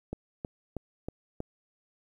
click train, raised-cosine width 2 ms, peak -21 dBFS, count 5, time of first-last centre 0.13-1.404 s, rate 3.14 Hz, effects 10-bit

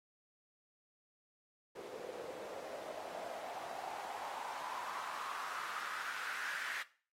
white noise with band-pass filter sweep, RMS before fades -44 dBFS, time 1.75-6.83 s, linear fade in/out 10 ms, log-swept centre 440 to 1700 Hz, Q 4.2, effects noise-tail reverb RT60 0.4 s tail -17 dB re dry + AAC 48 kbps

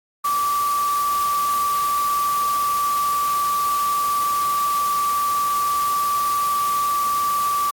sine tone in noise, 1160 Hz, D6, 22 cents flat, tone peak -18 dBFS, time 0.24-7.71 s, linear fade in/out 10 ms, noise white, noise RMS -31 dBFS, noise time 0.24-7.71 s, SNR +10 dB, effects AAC 64 kbps

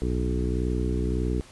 harmonic tone with a mistuned harmonic, 61.74 Hz, B1, in tune, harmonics 1 / 2 / 3 / 4 / 5 / 6 / 7, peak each -26 / -32 / -33 / -34 / -33 / -34 / -35 dBFS, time 0.02-1.41 s, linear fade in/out 0 ms, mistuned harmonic 1, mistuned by +42 cents, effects pink hiss -50 dBFS RMS until 1.51 s + resampled to 24000 Hz

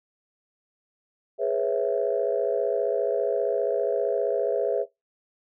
sine chord, C# minor seventh, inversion second, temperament equal with one note detuned, 415.3 / 493.9 / 548.9 / 659.3 Hz, G#4 / B4 / C#5 / E5, 0 / 0 / -17 / 0 cents, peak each -27 dBFS, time 1.38-4.86 s, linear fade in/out 50 ms, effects noise-tail reverb RT60 0.2 s tail -22 dB re dry + tanh soft clip ceiling -12 dBFS

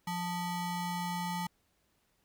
square ring-modulated tone, 529 Hz, C5, 19 cents sharp, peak -31 dBFS, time 0.07-1.47 s, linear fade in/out 5 ms, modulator 353 Hz, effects pink hiss -74 dBFS RMS until 2.24 s

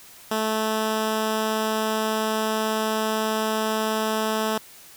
10% pulse tone, 218.3 Hz, A3, 13 cents flat, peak -14 dBFS, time 0.31-4.58 s, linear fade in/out 5 ms, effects white hiss -47 dBFS RMS until 4.96 s

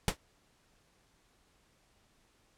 pink noise with exponential decay, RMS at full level -24 dBFS, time 0.08-0.17 s, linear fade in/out 1 ms, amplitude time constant 18 ms, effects pink hiss -69 dBFS RMS until 2.57 s + low-pass 10000 Hz 12 dB/octave

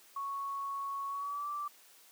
sine tone with pitch glide, 1108.7 to 1169.2 Hz, C#6 to D6, 0 to -8 cents, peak -35 dBFS, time 0.16-1.68 s, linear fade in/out 5 ms, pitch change +92 cents, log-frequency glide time 1.08-1.49 s, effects white hiss -60 dBFS RMS until 2.11 s + high-pass 300 Hz 12 dB/octave

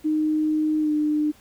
sine tone with pitch glide, 308.4 to 301.5 Hz, D#4 to D4, -15 to +46 cents, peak -19 dBFS, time 0.04-1.32 s, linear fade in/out 20 ms, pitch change -39 cents, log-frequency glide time 0.8-0.91 s, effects pink hiss -54 dBFS RMS until 1.4 s

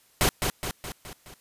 pink noise with echo, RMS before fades -21 dBFS, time 0.21-0.29 s, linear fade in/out 0 ms, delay 210 ms, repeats 5, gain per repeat -5 dB, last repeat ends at 1.34 s, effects white hiss -61 dBFS RMS until 1.4 s + resampled to 32000 Hz

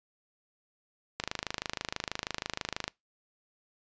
click train, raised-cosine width 0.2 ms, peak -14 dBFS, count 45, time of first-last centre 1.2-2.879 s, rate 26.2 Hz, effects noise-tail reverb RT60 0.2 s tail -25 dB re dry + resampled to 16000 Hz

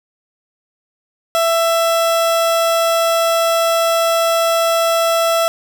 30% pulse tone, 665 Hz, E5, 15 cents sharp, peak -10 dBFS, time 1.35-5.48 s, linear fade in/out 0 ms, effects none

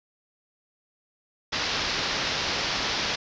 white low-pass noise, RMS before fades -28 dBFS, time 1.52-3.16 s, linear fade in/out 10 ms, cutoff 5500 Hz, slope 48 dB/octave, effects resampled to 16000 Hz

